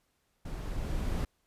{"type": "noise with level ramp", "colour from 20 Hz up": "brown", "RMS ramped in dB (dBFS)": [-38, -30], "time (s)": [0.45, 1.25], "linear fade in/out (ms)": 5, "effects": ["pink hiss -75 dBFS RMS until 1.46 s", "resampled to 32000 Hz"]}